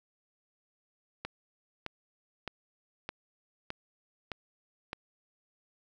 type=click train; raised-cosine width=0.3 ms; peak=-20 dBFS; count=7; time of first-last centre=1.25-4.931 s; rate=1.63 Hz; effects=none